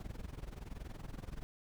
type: noise with amplitude modulation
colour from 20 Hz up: brown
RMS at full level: -42 dBFS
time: 0-1.43 s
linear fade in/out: 0 ms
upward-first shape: sine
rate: 21.2 Hz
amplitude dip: 85%
effects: none